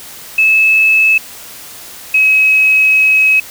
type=tone pair in turn; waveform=sine; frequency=2602 / 2556 Hz; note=E7 / D#7; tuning=-23 / +46 cents; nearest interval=unison; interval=31 cents; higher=first; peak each=-6 dBFS; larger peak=neither; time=0.38-1.18 / 2.14-3.4 s; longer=second; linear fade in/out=5 ms; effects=white hiss -32 dBFS RMS until 3.5 s